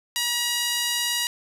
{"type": "tone with high-pass filter", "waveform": "sawtooth", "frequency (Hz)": 958, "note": "A#5", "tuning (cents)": 47, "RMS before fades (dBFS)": -25, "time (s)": [0.16, 1.27], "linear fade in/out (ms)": 0, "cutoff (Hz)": 2900, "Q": 0.99, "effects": ["resampled to 32000 Hz", "7-bit"]}